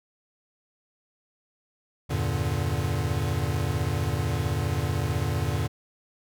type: chord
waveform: square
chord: E half-diminished seventh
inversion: none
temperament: equal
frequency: 82.41 / 98 / 116.54 / 146.83 Hz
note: E2 / G2 / Bb2 / D3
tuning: 0 / 0 / 0 / 0 cents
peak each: -31 dBFS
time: 2.09-5.68 s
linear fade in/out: 20 ms
effects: none